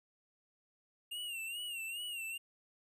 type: tone with vibrato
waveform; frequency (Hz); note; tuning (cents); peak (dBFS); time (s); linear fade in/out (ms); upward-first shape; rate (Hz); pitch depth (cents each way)
square; 2794; F7; 0; -40; 1.11-2.38; 10; sine; 2.4; 92
effects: none